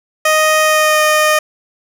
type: tone with pitch glide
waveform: 15% pulse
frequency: 622 to 613.8 Hz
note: D#5 to D#5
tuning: -1 to -24 cents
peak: -3 dBFS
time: 0.25-1.39 s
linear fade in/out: 5 ms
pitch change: -23 cents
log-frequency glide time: 0.62-1.01 s
effects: none